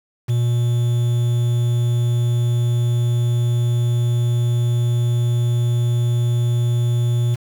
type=tone with quantisation; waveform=triangle; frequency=120 Hz; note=B2; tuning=49 cents flat; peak=-13 dBFS; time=0.28-7.36 s; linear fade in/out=20 ms; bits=6; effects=none